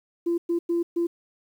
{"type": "tone bursts at uneven times", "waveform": "sine", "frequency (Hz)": 341.3, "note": "F4", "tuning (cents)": -40, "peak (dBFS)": -20, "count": 4, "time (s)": [[0.26, 0.38], [0.49, 0.59], [0.69, 0.83], [0.96, 1.07]], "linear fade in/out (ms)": 10, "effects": ["tanh soft clip ceiling -17 dBFS", "9-bit"]}